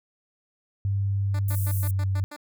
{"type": "tone with pitch glide", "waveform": "sine", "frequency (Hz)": [99, 96.29], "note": ["G2", "G2"], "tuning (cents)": [18, -30], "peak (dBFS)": -22, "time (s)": [0.85, 2.24], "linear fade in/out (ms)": 0, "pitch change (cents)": -48, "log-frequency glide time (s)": [1.49, 1.92]}
{"type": "tone bursts", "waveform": "10% pulse", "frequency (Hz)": 295.1, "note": "D4", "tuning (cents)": 8, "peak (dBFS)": -29, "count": 7, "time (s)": [1.34, 2.364], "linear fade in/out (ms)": 5, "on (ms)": 52, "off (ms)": 110}
{"type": "high-pass noise", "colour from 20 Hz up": "pink", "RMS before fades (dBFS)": -36, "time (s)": [1.48, 1.91], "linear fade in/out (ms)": 5, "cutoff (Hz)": 10000, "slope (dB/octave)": 24}
{"effects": []}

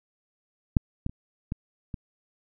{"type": "clicks", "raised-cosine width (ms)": 5, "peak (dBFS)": [-6, -15, -28, -17, -21], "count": 5, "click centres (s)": [0.768, 1.064, 1.095, 1.521, 1.942], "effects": []}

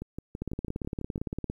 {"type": "two click trains", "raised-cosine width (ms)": 3, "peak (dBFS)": [-19, -23], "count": [20, 8], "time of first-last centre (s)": [[0.42, 1.5], [0.02, 1.179]], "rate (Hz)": [17.6, 6.04], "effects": ["10-bit"]}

